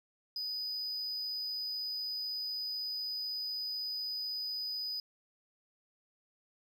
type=tone; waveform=triangle; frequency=4978 Hz; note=D#8; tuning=in tune; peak=-34 dBFS; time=0.36-5 s; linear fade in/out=2 ms; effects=none